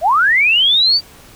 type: linear sweep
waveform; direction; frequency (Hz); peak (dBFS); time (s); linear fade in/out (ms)
sine; up; 587.3 to 4699; -9; 0.01-1.01; 50
effects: pink hiss -42 dBFS RMS until 1.35 s